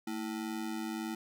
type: ring-modulated tone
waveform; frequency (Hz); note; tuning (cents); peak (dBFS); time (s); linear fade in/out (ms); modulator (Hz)
square; 274.7; C#4; -16; -33; 0.07-1.15; 5; 50.8
effects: none